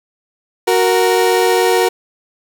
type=tone pair together; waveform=30% pulse; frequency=370 / 465.7 Hz; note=F#4 / A#4; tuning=0 / -2 cents; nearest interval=major third; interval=398 cents; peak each=-11 dBFS; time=0.67-1.89 s; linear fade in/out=10 ms; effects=7-bit